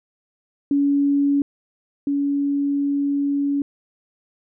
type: tone pair in turn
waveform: sine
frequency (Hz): 282.8 / 282.8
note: C#4 / C#4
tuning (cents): +35 / +35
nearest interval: unison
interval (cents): 0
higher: neither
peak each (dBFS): -15 / -18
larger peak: first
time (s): 0.71-1.42 / 2.07-3.62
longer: second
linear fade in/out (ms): 2
effects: none